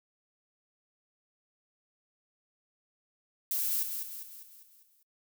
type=noise with echo; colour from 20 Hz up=violet; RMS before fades=-31 dBFS; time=3.51-3.83 s; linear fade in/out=2 ms; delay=200 ms; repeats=6; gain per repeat=-6 dB; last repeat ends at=5.03 s; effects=noise-tail reverb RT60 0.1 s tail -26 dB re dry